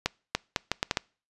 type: accelerating click train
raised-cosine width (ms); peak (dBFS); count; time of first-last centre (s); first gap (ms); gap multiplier
0.2; -7; 7; 0.06-0.972; 290; 0.73
effects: noise-tail reverb RT60 0.4 s tail -26 dB re dry + resampled to 24000 Hz